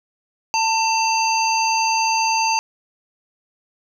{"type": "harmonic tone with a mistuned harmonic", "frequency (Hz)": 895, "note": "A5", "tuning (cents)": 29, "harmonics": [1, 3, 5, 7], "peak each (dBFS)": [-18, -23, -25, -26], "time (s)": [0.54, 2.59], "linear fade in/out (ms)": 0, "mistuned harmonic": 5, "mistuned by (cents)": 86, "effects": ["8-bit"]}